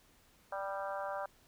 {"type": "harmonic tone with a mistuned harmonic", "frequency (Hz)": 195.8, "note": "G3", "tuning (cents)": -2, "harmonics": [3, 4, 5, 6, 7, 8], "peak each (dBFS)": [-40, -42, -44, -46, -47, -48], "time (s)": [0.52, 1.26], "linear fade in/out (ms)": 5, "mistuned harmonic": 6, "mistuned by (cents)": 28, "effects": ["pink hiss -66 dBFS RMS until 1.47 s"]}